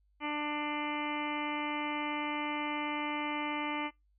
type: harmonic tone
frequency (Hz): 296.9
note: D4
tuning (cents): +19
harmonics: 1 / 2 / 3 / 4 / 5 / 6 / 7 / 8 / 9 / 10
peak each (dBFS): -37 / -45 / -38 / -41 / -51 / -50 / -41 / -42 / -52 / -46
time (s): 0.2-3.91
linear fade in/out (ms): 50
effects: noise-tail reverb RT60 0.2 s tail -26 dB re dry + added 50 Hz sine -67 dBFS peak until 4.18 s